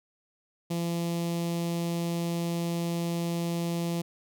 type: tone with notch filter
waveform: sawtooth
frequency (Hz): 170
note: F3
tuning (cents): -46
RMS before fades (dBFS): -30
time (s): 0.7-4.02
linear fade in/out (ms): 10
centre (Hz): 1500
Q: 0.82
effects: none